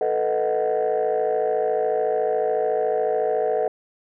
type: chord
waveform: sine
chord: B dominant seventh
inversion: third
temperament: equal with one note detuned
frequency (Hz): 440 / 493.9 / 626.2 / 740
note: A4 / B4 / D#5 / F#5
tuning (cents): 0 / 0 / +11 / 0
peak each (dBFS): -22 / -24 / -24 / -25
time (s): 0.01-3.68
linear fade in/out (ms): 2
effects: tanh soft clip ceiling -14 dBFS